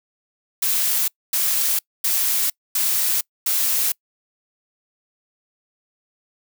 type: noise bursts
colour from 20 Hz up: blue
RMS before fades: -20 dBFS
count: 5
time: 0.62-3.92 s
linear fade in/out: 5 ms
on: 460 ms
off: 250 ms
effects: noise-tail reverb RT60 0.1 s tail -26 dB re dry